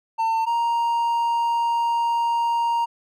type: tone pair in turn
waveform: triangle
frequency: 901 / 934.5 Hz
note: A5 / A#5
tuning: +41 / +4 cents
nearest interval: minor second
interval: 63 cents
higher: second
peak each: -17 dBFS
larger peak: neither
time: 0.18-0.46 / 0.46-2.86 s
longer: second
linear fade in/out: 20 ms
effects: none